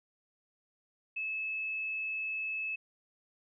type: tone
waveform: sine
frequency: 2600 Hz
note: E7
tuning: 24 cents flat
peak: -33 dBFS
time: 1.16-2.76 s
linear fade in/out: 10 ms
effects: none